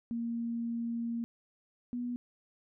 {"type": "tone pair in turn", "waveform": "sine", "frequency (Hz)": [233.1, 243.4], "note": ["A#3", "B3"], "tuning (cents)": [0, -25], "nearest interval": "minor second", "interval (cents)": 75, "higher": "second", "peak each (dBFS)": [-32, -33], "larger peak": "first", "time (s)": [[0.11, 1.24], [1.93, 2.16]], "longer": "first", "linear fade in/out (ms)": 0, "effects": []}